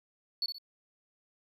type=tone with echo; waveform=triangle; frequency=4435 Hz; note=C#8; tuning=in tune; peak=-25 dBFS; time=0.42-0.46 s; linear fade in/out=2 ms; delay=62 ms; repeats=2; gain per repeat=-9 dB; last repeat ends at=0.584 s; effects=tanh soft clip ceiling -26 dBFS